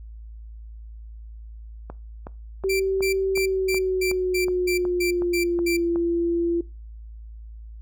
click train, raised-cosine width 1 ms, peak -21 dBFS, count 12, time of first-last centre 1.9-5.959 s, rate 2.71 Hz
sine tone with pitch glide, 384.7 to 340.8 Hz, G4 to F4, -33 to -42 cents, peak -20 dBFS, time 2.64-6.61 s, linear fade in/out 5 ms, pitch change -209 cents, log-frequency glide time 3.32-5.84 s
sawtooth tone bursts, 2349 Hz, D7, in tune, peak -22 dBFS, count 10, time 2.69-5.77 s, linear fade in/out 10 ms, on 110 ms, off 220 ms
effects noise-tail reverb RT60 0.3 s tail -21 dB re dry + added 55 Hz sine -37 dBFS peak until 7.81 s

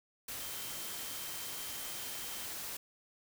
sine tone in noise, 3136 Hz, G7, in tune, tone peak -52 dBFS, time 0.41-2.45 s, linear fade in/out 5 ms, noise white, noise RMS -42 dBFS, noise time 0.28-2.77 s, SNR -13 dB, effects none

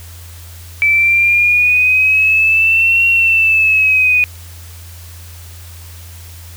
sine exponential two-way sweep, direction up then down, 2311 to 2741 to 2470 Hz, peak -8 dBFS, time 0.82-4.24 s, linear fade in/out 0 ms, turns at 3.07 s, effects added 85 Hz sine -32 dBFS peak until 6.56 s + white hiss -39 dBFS RMS until 6.56 s

